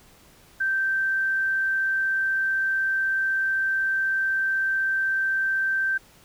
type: tone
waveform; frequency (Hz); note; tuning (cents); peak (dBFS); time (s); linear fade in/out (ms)
sine; 1561; G6; -8; -21; 0.6-5.98; 10
effects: pink hiss -54 dBFS RMS until 6.24 s